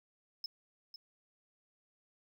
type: tone with echo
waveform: triangle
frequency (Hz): 5190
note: E8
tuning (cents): -28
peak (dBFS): -36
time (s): 0.44-0.46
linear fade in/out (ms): 2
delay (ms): 500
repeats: 1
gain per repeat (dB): -10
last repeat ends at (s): 0.96
effects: none

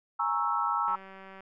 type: chord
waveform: sine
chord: A# half-diminished seventh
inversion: third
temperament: equal with one note detuned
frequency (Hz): 830.6 / 932.3 / 1101.1 / 1318.5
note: G#5 / A#5 / C#6 / E6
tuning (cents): 0 / 0 / -12 / 0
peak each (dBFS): -34 / -31 / -33 / -29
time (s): 0.19-0.96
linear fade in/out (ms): 10
type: click train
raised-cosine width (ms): 0.5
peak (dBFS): -33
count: 102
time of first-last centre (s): 0.88-1.406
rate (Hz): 192
effects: none

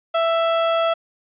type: tone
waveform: 30% pulse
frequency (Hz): 662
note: E5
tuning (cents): +7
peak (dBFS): -14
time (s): 0.14-0.94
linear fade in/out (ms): 10
effects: resampled to 8000 Hz + 9-bit

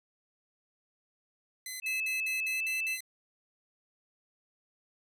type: tone bursts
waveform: 10% pulse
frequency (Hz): 2034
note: C7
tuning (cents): -50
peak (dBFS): -29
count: 7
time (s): 1.66-3.006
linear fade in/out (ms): 2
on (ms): 140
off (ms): 61
type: tone with pitch glide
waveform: sine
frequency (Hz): 2606 to 2638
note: E7 to E7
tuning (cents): -20 to +1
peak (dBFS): -30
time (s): 1.82-2.98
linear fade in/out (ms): 50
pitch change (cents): +21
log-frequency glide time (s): 2.5-2.65
effects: none

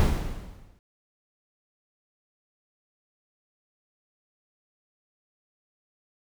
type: noise with exponential decay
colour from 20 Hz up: brown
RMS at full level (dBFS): -18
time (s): 0-0.79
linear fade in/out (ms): 0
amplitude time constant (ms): 170
effects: none

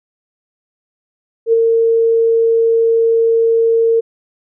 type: tone with ADSR envelope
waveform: sine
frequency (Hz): 456.5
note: A#4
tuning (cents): -36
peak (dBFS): -6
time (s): 1.46-4.01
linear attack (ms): 70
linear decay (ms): 15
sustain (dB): -3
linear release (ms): 17
effects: none

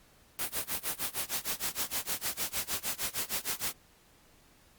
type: noise with tremolo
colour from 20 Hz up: white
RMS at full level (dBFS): -31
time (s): 0.39-3.73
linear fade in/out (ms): 0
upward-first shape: sine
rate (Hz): 6.5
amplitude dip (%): 95
effects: pink hiss -62 dBFS RMS until 4.78 s + Opus 48 kbps

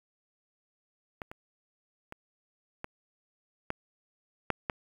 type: clicks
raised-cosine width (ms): 0.5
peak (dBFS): -22 / -27 / -26 / -21 / -16 / -11 / -15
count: 7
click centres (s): 1.218 / 1.315 / 2.124 / 2.844 / 3.704 / 4.503 / 4.698
effects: 8-bit

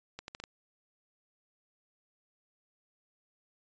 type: accelerating click train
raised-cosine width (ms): 0.2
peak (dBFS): -24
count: 5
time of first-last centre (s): 0.19-0.439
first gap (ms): 91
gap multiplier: 0.75
effects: resampled to 16000 Hz

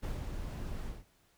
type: noise with ADSR envelope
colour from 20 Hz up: brown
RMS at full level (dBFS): -35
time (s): 0.02-1.05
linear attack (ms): 21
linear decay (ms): 180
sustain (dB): -4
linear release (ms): 190
effects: pink hiss -69 dBFS RMS until 1.37 s

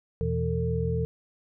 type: tone cluster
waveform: sine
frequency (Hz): 81.2 / 121.4 / 164.9 / 450.5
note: E2 / B2 / E3 / A4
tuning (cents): -26 / -29 / +1 / +41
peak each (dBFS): -30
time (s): 0.21-1.05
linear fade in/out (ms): 0
effects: none

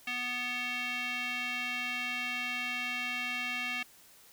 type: tone with band-pass filter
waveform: square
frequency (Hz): 246.9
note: B3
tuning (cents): 0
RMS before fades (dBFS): -35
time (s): 0.07-3.83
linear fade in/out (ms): 5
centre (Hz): 2500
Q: 3.6
effects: white hiss -58 dBFS RMS until 4.32 s

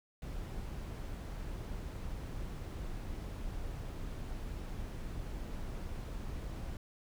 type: noise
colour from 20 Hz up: brown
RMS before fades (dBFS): -41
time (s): 0.22-6.77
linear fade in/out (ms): 2
effects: none

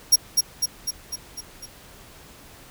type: tone with echo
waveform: sawtooth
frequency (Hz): 5600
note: F8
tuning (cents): +4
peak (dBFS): -8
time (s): 0.12-0.16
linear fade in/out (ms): 10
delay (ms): 250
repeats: 6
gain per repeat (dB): -4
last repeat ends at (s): 1.66
effects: pink hiss -47 dBFS RMS until 2.7 s

